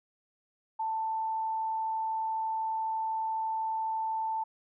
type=tone; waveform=sine; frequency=886 Hz; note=A5; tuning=12 cents sharp; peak=-29 dBFS; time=0.79-4.44 s; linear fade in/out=10 ms; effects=none